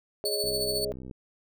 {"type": "chord", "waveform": "sine", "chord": "Ab suspended fourth", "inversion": "none", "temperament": "equal", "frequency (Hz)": [415.3, 554.4, 622.3], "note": ["Ab4", "Db5", "Eb5"], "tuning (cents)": [0, 0, 0], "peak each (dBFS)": [-31, -37, -35], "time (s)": [0.24, 0.92], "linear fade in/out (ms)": 0}
{"type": "tone with tremolo", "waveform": "sawtooth", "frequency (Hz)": 4452, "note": "C#8", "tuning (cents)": 7, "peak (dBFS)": -24, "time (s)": [0.25, 0.85], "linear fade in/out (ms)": 5, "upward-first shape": "sine", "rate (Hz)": 14, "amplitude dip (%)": 55}
{"type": "click train", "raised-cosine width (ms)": 3, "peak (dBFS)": -29, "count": 44, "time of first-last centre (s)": [0.44, 1.112], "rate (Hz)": 64}
{"effects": []}